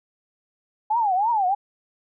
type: tone with vibrato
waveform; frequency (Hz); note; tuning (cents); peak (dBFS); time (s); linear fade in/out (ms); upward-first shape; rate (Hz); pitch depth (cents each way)
sine; 830.6; G#5; 0; -18; 0.9-1.55; 10; triangle; 3.1; 270
effects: none